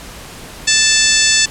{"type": "harmonic tone with a mistuned harmonic", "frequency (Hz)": 880, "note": "A5", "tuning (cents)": 0, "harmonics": [2, 3, 4, 5, 6, 7, 8, 9], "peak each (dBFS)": [-18, -18, -18, -18, -18, -18, -18, -18], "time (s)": [0.67, 1.46], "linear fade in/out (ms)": 10, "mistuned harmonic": 5, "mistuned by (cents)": 17, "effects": ["pink hiss -33 dBFS RMS until 1.5 s", "low-pass 12000 Hz 12 dB/octave"]}